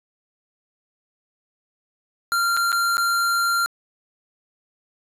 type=tone with dropouts; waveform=square; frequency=1384 Hz; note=F6; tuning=16 cents flat; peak=-19 dBFS; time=2.32-3.66 s; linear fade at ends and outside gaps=0 ms; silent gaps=2.567-2.572 / 2.719-2.727 / 2.97-2.98 s; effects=resampled to 32000 Hz + 8-bit